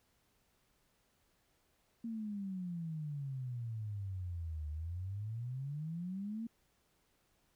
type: exponential two-way sweep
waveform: sine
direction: down then up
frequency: 233.1 to 74.4 to 233.1 Hz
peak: -38 dBFS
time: 2.04-6.47 s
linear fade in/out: 5 ms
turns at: 4.69 s
effects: pink hiss -75 dBFS RMS until 7.55 s